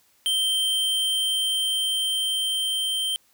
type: tone with level ramp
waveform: square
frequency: 3131 Hz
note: G7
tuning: 3 cents flat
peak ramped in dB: -21 to -24 dBFS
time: 0.26-3.16 s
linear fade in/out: 0 ms
effects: white hiss -62 dBFS RMS until 3.33 s